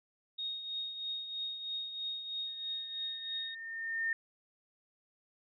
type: tone with tremolo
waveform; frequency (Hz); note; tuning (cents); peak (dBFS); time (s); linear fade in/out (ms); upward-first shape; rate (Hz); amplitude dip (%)
sine; 3729; A#7; 0; -34; 0.38-3.55; 10; triangle; 3.1; 60
type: tone with exponential growth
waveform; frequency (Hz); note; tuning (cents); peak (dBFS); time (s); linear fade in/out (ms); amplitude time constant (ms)
sine; 1818; A#6; -44; -29; 2.47-4.13; 2; 360
effects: none